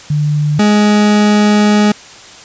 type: tone pair in turn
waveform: sine / 40% pulse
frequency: 148.8 / 208.9 Hz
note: D3 / G#3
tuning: +23 / +10 cents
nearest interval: tritone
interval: 587 cents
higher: second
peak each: -10 / -6 dBFS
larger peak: second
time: 0.1-0.59 / 0.59-1.92 s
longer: second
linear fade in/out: 5 ms
effects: white hiss -35 dBFS RMS until 2.44 s + resampled to 16000 Hz